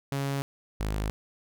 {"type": "tone pair in turn", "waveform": "sawtooth", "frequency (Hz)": [138.59, 52.2], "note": ["C#3", "G#1"], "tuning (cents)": [0, 10], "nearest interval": "octave + perfect fourth", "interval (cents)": 1690, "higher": "first", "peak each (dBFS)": [-24, -24], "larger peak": "neither", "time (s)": [[0.12, 0.42], [0.8, 1.1]], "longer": "neither", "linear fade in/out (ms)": 0, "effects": []}